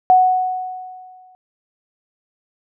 sine tone with exponential decay, 740 Hz, F#5, in tune, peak -6 dBFS, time 0.1-1.35 s, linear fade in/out 0 ms, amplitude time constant 270 ms, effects none

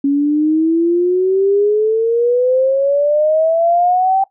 sine exponential sweep, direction up, 277.2 to 782 Hz, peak -10 dBFS, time 0.04-4.24 s, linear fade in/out 5 ms, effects noise-tail reverb RT60 0.1 s tail -18 dB re dry

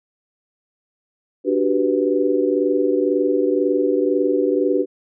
sine chord, G major seventh, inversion second, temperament equal, 293.7 / 370 / 392 / 493.9 Hz, D4 / F#4 / G4 / B4, 0 / 0 / 0 / 0 cents, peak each -21 dBFS, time 1.44-4.86 s, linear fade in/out 50 ms, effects none

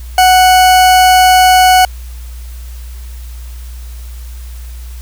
40% pulse tone, 740 Hz, F#5, in tune, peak -3 dBFS, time 0.18-1.85 s, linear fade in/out 2 ms, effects added 60 Hz sine -24 dBFS peak until 5.01 s + white hiss -40 dBFS RMS until 5.01 s

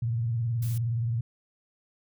sine tone with vibrato, 116.54 Hz, A#2, in tune, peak -25 dBFS, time 0.02-1.21 s, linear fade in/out 5 ms, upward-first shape sine, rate 19 Hz, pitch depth 100 cents each way
blue noise, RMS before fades -43 dBFS, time 0.62-0.78 s, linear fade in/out 5 ms
effects none

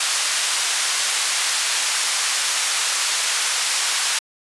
white band-pass noise, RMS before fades -21 dBFS, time 0-4.19 s, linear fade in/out 5 ms, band 1000 to 8600 Hz, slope 12 dB/octave, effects resampled to 24000 Hz

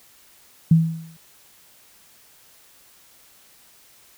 sine tone with exponential decay, 163 Hz, E3, 19 cents flat, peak -8 dBFS, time 0.71-1.17 s, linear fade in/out 5 ms, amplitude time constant 100 ms, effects white hiss -53 dBFS RMS until 4.17 s

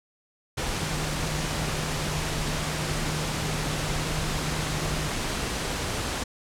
sine tone in noise, 153.3 Hz, D#3, 25 cents flat, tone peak -32 dBFS, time 0.81-5.08 s, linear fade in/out 10 ms, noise pink, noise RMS -29 dBFS, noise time 0.57-6.24 s, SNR -6 dB, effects low-pass 9000 Hz 12 dB/octave

